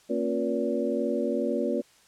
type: tone cluster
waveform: sine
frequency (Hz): 230.4 / 272.5 / 356.4 / 480.2 / 572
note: A#3 / C#4 / F4 / B4 / D5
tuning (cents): -20 / -29 / +35 / -49 / -46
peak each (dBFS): -31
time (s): 0.09-1.82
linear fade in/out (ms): 20
effects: white hiss -59 dBFS RMS until 2.07 s + low-pass 9000 Hz 12 dB/octave